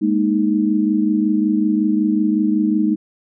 sine chord, Ab suspended second, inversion none, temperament equal, 207.7 / 233.1 / 311.1 Hz, Ab3 / Bb3 / Eb4, 0 / 0 / 0 cents, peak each -18 / -21 / -17 dBFS, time 0.01-2.96 s, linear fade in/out 20 ms, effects none

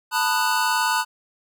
square chord, B dominant seventh, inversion third, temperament just, 889 / 987.8 / 1234.7 / 1481.6 Hz, A5 / B5 / D#6 / F#6, +18 / 0 / -14 / +2 cents, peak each -25 / -25 / -29 / -25 dBFS, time 0.11-1.05 s, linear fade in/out 50 ms, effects none

